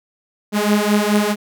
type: beating tone pair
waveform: sawtooth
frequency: 206.1 / 210.8 Hz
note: G#3 / G#3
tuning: -13 / +26 cents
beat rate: 4.7 Hz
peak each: -13 dBFS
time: 0.52-1.36 s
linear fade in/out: 50 ms
effects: none